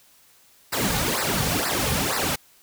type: noise with flanger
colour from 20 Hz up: pink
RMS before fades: -24 dBFS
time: 0.72-2.36 s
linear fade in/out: 10 ms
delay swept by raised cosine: 0.3 to 3.1 ms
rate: 2.1 Hz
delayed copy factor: -1
effects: white hiss -56 dBFS RMS until 2.62 s